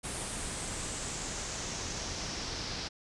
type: noise with low-pass filter sweep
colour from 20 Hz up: pink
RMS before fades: -38 dBFS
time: 0.03-2.89 s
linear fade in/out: 20 ms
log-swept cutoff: 9600 to 5000 Hz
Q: 3.4
effects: resampled to 24000 Hz